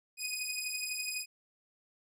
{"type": "beating tone pair", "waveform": "15% pulse", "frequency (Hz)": [2489, 2501], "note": ["D#7", "D#7"], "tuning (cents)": [0, 8], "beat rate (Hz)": 12, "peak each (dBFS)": -31, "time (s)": [0.17, 1.26], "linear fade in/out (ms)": 50, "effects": []}